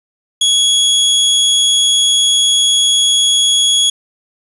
sawtooth tone, 3344 Hz, G#7, 11 cents sharp, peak -6 dBFS, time 0.41-3.9 s, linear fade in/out 5 ms, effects resampled to 24000 Hz + 7-bit

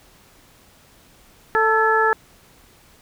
harmonic tone with a mistuned harmonic, 442.7 Hz, A4, 11 cents sharp, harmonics 1 / 2 / 3 / 4, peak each -20 / -20 / -20 / -20 dBFS, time 1.55-2.13 s, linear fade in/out 0 ms, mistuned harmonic 4, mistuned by -55 cents, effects pink hiss -52 dBFS RMS until 3.01 s

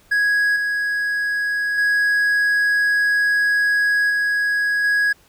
triangle tone with level steps, 1661.2 Hz, G#6, in tune, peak -13 / -17 / -13 / -15 / -13 dBFS, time 0.11-5.13 s, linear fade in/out 10 ms, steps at 0.56 / 1.78 / 4.1 / 4.84 s, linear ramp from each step 2 ms, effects pink hiss -54 dBFS RMS until 5.28 s

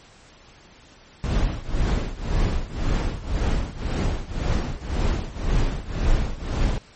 brown noise with tremolo, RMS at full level -19 dBFS, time 1.24-6.78 s, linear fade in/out 0 ms, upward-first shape triangle, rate 1.9 Hz, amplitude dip 90%, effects pink hiss -50 dBFS RMS until 6.95 s + MP3 32 kbps

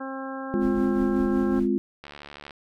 harmonic tone, 267.2 Hz, C4, 36 cents sharp, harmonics 1 / 2 / 3 / 4 / 5 / 6, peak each -34 / -37 / -39 / -40 / -41 / -42 dBFS, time 0-1.6 s, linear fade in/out 10 ms
sine chord, F minor, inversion first, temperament equal, 207.7 / 261.6 / 349.2 Hz, Ab3 / C4 / F4, 0 / 0 / 0 cents, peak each -25 dBFS, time 0.54-1.78 s, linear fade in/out 0 ms
brown noise with tremolo, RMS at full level -37 dBFS, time 0.59-1.69 s, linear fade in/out 50 ms, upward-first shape sine, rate 5.3 Hz, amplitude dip 45%
click train, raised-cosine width 0.3 ms, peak -24 dBFS, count 35, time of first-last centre 2.04-2.508 s, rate 72.7 Hz
effects none

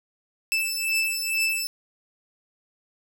sawtooth beating tone pair, 2637 / 2639.2 Hz, E7 / E7, 0 / +1 cents, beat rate 2.2 Hz, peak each -23 dBFS, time 0.52-1.67 s, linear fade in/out 0 ms, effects none

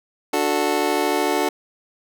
25% pulse chord, D major, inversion none, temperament just, 293.7 / 367.1 / 440.5 Hz, D4 / F#4 / A4, 0 / -14 / +2 cents, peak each -20 / -19 / -20 dBFS, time 0.33-1.49 s, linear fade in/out 5 ms, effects none

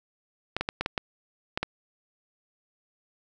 clicks, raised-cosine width 0.3 ms, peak -11 dBFS, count 8, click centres 0.566 / 0.61 / 0.689 / 0.81 / 0.861 / 0.978 / 1.575 / 1.63 s, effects none

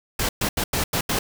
pink noise bursts at uneven times, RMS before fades -23 dBFS, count 6, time 0.19-0.29 / 0.41-0.49 / 0.57-0.64 / 0.73-0.84 / 0.93-1.01 / 1.09-1.19 s, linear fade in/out 5 ms, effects none

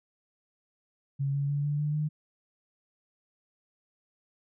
sine tone with pitch steps, 138.59 / 141.09 / 143.64 / 146.24 / 148.88 / 151.57 Hz, C#3 / C#3 / D3 / D3 / D3 / D#3, 0 / +31 / -38 / -7 / +24 / -45 cents, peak -26 dBFS, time 1.19-2.09 s, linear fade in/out 20 ms, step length 150 ms, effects none

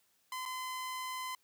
sawtooth tone with dropouts, 1024 Hz, C6, 38 cents flat, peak -34 dBFS, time 0.32-1.35 s, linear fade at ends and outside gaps 2 ms, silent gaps 0.454-0.459 s, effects white hiss -73 dBFS RMS until 1.43 s + high-pass 80 Hz 12 dB/octave

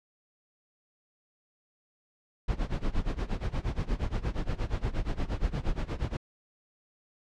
brown noise with tremolo, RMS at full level -27 dBFS, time 2.48-6.17 s, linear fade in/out 5 ms, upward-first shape sine, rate 8.5 Hz, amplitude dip 90%, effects low-pass 5000 Hz 12 dB/octave

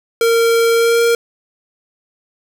square tone with pitch glide, 461.1 to 466.7 Hz, A#4 to A#4, -19 to +2 cents, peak -11 dBFS, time 0.21-1.15 s, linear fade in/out 2 ms, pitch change +21 cents, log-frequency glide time 0.73-1.03 s, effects 8-bit

